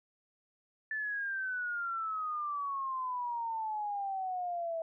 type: exponential sweep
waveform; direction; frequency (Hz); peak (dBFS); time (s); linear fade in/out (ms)
sine; down; 1760 to 650; -33; 0.91-4.82; 2
effects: none